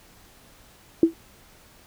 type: tone with exponential decay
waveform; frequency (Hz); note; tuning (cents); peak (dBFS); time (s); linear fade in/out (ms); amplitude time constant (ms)
sine; 329.6; E4; 0; -8; 1.03-1.14; 2; 23
effects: pink hiss -53 dBFS RMS until 1.86 s